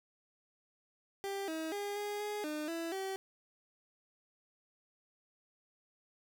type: tone with pitch steps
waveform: 30% pulse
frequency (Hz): 394.9 / 319.5 / 406.7 / 412.5 / 416.9 / 303.1 / 332.3 / 384.5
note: G4 / D#4 / G#4 / G#4 / G#4 / D#4 / E4 / G4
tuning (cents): +13 / +46 / -36 / -12 / +7 / -45 / +14 / -33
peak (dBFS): -34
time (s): 1.24-3.16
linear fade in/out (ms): 0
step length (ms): 240
effects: 12-bit